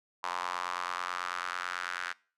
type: tone with high-pass filter sweep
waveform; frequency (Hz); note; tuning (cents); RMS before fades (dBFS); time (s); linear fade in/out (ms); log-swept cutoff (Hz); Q
square; 44.57; F1; +36; -36; 0.23-2.13; 10; 1000 to 1500; 3.6
effects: noise-tail reverb RT60 0.4 s tail -23 dB re dry + low-pass 7000 Hz 12 dB/octave